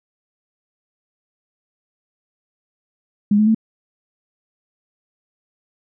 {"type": "tone with pitch steps", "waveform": "sine", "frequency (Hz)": [205.9, 213.5, 221.4], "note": ["G#3", "G#3", "A3"], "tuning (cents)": [-15, 48, 11], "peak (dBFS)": -11, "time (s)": [3.31, 3.547], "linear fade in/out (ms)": 5, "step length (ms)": 79, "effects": []}